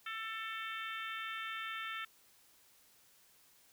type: harmonic tone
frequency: 444.7 Hz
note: A4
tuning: 18 cents sharp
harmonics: 3 / 4 / 5 / 6 / 7 / 8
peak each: -43 / -45 / -47 / -49 / -50 / -51 dBFS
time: 0.06-2.05 s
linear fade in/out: 5 ms
effects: white hiss -66 dBFS RMS until 3.72 s